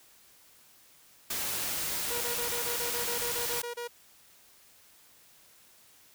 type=noise; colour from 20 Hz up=white; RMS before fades=-33 dBFS; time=1.3-3.62 s; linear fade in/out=5 ms
type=tone bursts; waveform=sawtooth; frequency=478 Hz; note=A#4; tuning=43 cents sharp; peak=-31 dBFS; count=13; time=2.1-3.878 s; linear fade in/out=10 ms; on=110 ms; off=29 ms
effects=white hiss -59 dBFS RMS until 6.14 s